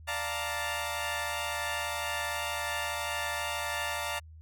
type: chord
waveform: 15% pulse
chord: Bb major seventh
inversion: first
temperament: equal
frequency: 587.3 / 698.5 / 880 / 932.3 Hz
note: D5 / F5 / A5 / Bb5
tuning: 0 / 0 / 0 / 0 cents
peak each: -31 dBFS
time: 0.07-4.2 s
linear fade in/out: 20 ms
effects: added 79 Hz sine -47 dBFS peak until 4.41 s